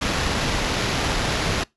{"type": "noise with sample-and-hold", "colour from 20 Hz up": "pink", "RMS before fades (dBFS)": -23, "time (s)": [0.01, 1.64], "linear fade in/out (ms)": 10, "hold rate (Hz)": 8820, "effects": ["noise-tail reverb RT60 0.2 s tail -24 dB re dry", "resampled to 24000 Hz"]}